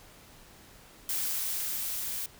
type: noise with level ramp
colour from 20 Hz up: blue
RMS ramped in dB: -31 to -35 dBFS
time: 1.09-2.26 s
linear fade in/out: 2 ms
effects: pink hiss -54 dBFS RMS until 2.39 s